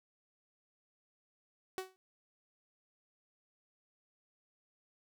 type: tone with exponential decay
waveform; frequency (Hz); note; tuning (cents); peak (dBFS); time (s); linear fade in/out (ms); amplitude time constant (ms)
sawtooth; 375.1; F#4; +24; -30; 1.78-1.96; 0; 37
effects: none